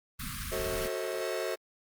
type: band-stop noise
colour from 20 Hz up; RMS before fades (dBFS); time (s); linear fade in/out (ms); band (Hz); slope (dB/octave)
pink; -37; 0.19-0.88; 10; 260 to 1100; 96
type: chord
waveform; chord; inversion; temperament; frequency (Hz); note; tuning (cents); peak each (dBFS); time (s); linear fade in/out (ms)
45% pulse; F# diminished seventh; none; just; 370 / 444 / 532.8 / 639.4; F#4 / A4 / C5 / Eb5; 0 / +16 / +31 / +47; -37; 0.51-1.56; 20
effects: Opus 32 kbps